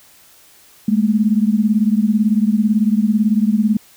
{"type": "beating tone pair", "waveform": "sine", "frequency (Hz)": [207.7, 225.7], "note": ["G#3", "A3"], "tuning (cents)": [0, 44], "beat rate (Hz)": 18, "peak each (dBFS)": [-14, -16], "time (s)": [0.88, 3.77], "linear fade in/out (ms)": 5, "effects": ["white hiss -48 dBFS RMS until 3.96 s"]}